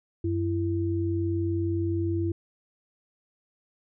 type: tone pair together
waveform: sine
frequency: 94 / 335 Hz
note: F#2 / E4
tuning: +28 / +28 cents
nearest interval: octave + minor seventh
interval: 2200 cents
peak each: -27 dBFS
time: 0.24-2.32 s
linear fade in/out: 5 ms
effects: none